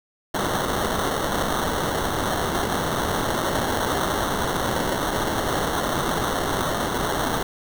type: noise with sample-and-hold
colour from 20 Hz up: white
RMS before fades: -24 dBFS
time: 0.34-7.43 s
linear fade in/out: 5 ms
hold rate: 2450 Hz
effects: none